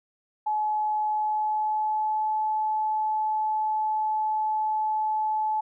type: tone with pitch glide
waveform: sine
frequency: 853 to 862.9 Hz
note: G#5 to A5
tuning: +46 to -34 cents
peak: -23 dBFS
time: 0.46-5.61 s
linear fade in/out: 10 ms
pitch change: +20 cents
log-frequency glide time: 1.06-2.33 s
effects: none